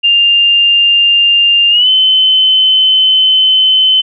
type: tone with pitch glide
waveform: sine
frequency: 2800 to 3053 Hz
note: F7 to G7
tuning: +4 to -46 cents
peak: -5 dBFS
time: 0.03-4.02 s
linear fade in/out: 20 ms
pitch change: +150 cents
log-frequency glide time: 1.7-1.89 s
effects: none